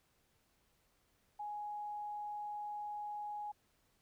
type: tone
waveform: sine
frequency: 833 Hz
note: G#5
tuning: 5 cents sharp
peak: -40 dBFS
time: 1.39-3.52 s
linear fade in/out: 10 ms
effects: pink hiss -75 dBFS RMS until 4.01 s

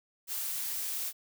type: noise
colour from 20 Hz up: blue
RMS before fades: -35 dBFS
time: 0.27-1.13 s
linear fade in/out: 50 ms
effects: none

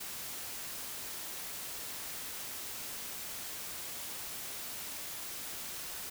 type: noise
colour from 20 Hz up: white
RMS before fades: -42 dBFS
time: 0-6.1 s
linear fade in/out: 10 ms
effects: none

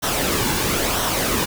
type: noise with flanger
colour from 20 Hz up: pink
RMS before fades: -21 dBFS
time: 0.02-1.46 s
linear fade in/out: 20 ms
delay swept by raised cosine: 0.42 to 1.62 ms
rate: 1 Hz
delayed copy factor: -0.5
effects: none

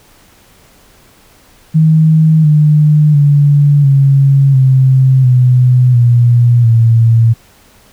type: tone with pitch steps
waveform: sine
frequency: 158 / 150.95 / 144.22 / 137.79 / 131.64 / 125.77 / 120.16 / 114.8 Hz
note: D#3 / D3 / D3 / C#3 / C3 / B2 / B2 / A#2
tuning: +27 / +48 / -31 / -10 / +11 / +32 / -47 / -26 cents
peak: -4 dBFS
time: 1.74-7.34 s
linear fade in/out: 20 ms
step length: 700 ms
effects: pink hiss -45 dBFS RMS until 7.92 s

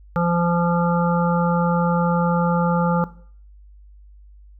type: harmonic tone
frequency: 172.3 Hz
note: F3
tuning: 23 cents flat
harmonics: 1 / 3 / 5 / 7 / 8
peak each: -19 / -24 / -26 / -27 / -28 dBFS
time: 0.16-3.04 s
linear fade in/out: 0 ms
effects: noise-tail reverb RT60 0.5 s tail -17 dB re dry + added 50 Hz sine -43 dBFS peak until 4.59 s

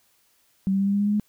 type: tone with pitch steps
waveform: sine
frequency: 192.4 / 194.75 / 197.12 / 199.53 / 202 / 204.4 / 206.9 / 209.5 Hz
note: G3 / G3 / G3 / G3 / G#3 / G#3 / G#3 / G#3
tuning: -32 / -11 / +10 / +31 / -48 / -27 / -6 / +15 cents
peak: -19 dBFS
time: 0.67-1.198 s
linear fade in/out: 0 ms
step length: 66 ms
effects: white hiss -64 dBFS RMS until 1.28 s

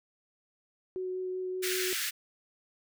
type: tone with vibrato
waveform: sine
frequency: 370 Hz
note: F#4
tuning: in tune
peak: -32 dBFS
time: 0.96-1.93 s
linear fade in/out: 0 ms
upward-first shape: sine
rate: 5.2 Hz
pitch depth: 8 cents each way
type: high-pass noise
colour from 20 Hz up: pink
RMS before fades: -33 dBFS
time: 1.62-2.11 s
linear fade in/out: 20 ms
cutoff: 1500 Hz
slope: 48 dB/octave
effects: none

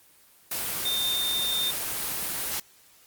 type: tone in noise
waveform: sine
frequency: 3625 Hz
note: A#7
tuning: 49 cents flat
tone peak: -25 dBFS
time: 0.85-1.71 s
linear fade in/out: 5 ms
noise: white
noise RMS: -30 dBFS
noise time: 0.51-2.6 s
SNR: +2 dB
effects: white hiss -57 dBFS RMS until 3.06 s + Opus 24 kbps

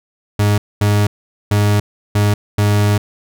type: tone bursts at uneven times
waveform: 40% pulse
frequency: 103.4 Hz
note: G#2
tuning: 7 cents flat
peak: -10 dBFS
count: 5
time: 0.39-0.58 / 0.81-1.07 / 1.51-1.8 / 2.15-2.34 / 2.58-2.98 s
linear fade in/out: 5 ms
effects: none

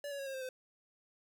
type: tone with pitch steps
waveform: square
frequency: 575 / 562.2 / 549.7 / 537.4 / 525.5 / 513.7 Hz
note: D5 / C#5 / C#5 / C5 / C5 / C5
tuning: -37 / +24 / -15 / +46 / +7 / -32 cents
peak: -40 dBFS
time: 0.04-0.49 s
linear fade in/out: 2 ms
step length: 75 ms
effects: none

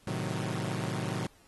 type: chord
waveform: sawtooth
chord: A diminished seventh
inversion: none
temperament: equal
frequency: 110 / 130.81 / 155.56 / 185 Hz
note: A2 / C3 / Eb3 / Gb3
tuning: 0 / 0 / 0 / 0 cents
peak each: -33 dBFS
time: 0.07-1.27 s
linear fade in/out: 5 ms
effects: pink hiss -62 dBFS RMS until 1.47 s + AAC 32 kbps

